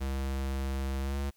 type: tone with pitch glide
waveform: square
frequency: 67.3 to 69.67 Hz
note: C2 to C#2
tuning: +49 to +9 cents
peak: -31 dBFS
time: 0-1.31 s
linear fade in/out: 20 ms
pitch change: +60 cents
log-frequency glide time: 1.01-1.18 s
effects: white hiss -69 dBFS RMS until 1.36 s